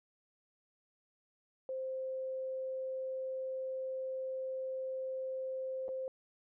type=tone with dropouts; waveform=sine; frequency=523.3 Hz; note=C5; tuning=in tune; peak=-36 dBFS; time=1.69-6.08 s; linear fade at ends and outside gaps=1 ms; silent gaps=5.882-5.889 s; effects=none